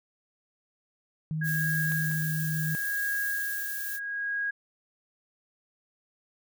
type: tone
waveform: sine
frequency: 156.8 Hz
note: D#3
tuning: 14 cents sharp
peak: -28 dBFS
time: 1.31-2.75 s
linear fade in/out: 0 ms
type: tone with tremolo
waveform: sine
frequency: 1642 Hz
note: G#6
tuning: 20 cents flat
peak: -27 dBFS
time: 1.41-4.51 s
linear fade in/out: 10 ms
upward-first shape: sine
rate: 0.73 Hz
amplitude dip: 60%
type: noise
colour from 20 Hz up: violet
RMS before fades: -36 dBFS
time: 1.43-4 s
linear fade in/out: 50 ms
type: clicks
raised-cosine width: 0.3 ms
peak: -26 / -29 dBFS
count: 2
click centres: 1.92 / 2.114 s
effects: none